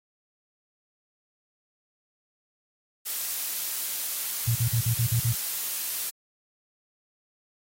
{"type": "noise", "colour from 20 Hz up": "blue", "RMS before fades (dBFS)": -30, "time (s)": [3.05, 6.11], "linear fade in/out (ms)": 20}
{"type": "tone bursts", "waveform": "sine", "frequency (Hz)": 116.54, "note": "A#2", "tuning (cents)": 0, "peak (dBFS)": -21, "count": 7, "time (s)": [4.47, 5.329], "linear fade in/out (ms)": 10, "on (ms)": 85, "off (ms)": 44}
{"effects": ["AAC 48 kbps"]}